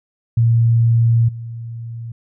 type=tone with level steps; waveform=sine; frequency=115.9 Hz; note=A#2; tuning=10 cents flat; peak=-10 / -26 dBFS; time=0.37-2.12 s; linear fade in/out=5 ms; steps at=1.28 s; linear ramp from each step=10 ms; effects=none